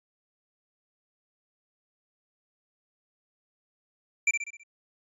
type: tone with echo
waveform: square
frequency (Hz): 2349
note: D7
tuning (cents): 0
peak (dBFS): -20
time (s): 4.27-4.31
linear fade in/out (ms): 5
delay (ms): 65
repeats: 5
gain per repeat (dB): -6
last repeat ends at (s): 4.635
effects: resampled to 24000 Hz